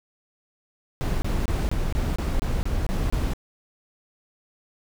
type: noise bursts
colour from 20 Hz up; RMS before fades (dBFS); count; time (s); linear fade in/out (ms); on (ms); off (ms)
brown; -24; 10; 1.01-3.335; 0; 210; 25
effects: none